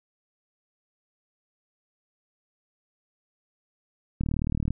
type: click train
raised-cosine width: 5 ms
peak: -15 dBFS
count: 20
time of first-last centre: 4.21-4.706 s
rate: 38.3 Hz
effects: none